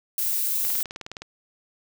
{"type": "noise", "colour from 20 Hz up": "violet", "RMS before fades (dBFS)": -25, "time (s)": [0.18, 0.83], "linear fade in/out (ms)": 2}
{"type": "click train", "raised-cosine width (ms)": 0.2, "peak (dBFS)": -18, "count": 12, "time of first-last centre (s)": [0.65, 1.22], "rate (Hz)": 19.3}
{"effects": []}